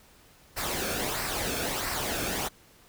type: noise with flanger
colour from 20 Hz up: pink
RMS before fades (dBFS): -31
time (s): 0.56-2.49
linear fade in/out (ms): 20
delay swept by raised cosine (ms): 0.29 to 1.04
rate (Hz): 1.5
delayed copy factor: -0.55
effects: pink hiss -57 dBFS RMS until 2.88 s